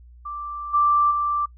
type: tone with level steps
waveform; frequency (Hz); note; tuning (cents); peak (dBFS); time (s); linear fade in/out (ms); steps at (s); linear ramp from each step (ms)
sine; 1174.7; D6; 0; -29 / -15 / -20; 0.25-1.46; 10; 0.73 / 1.1; 20
effects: noise-tail reverb RT60 0.1 s tail -22 dB re dry + added 60 Hz sine -44 dBFS peak until 1.57 s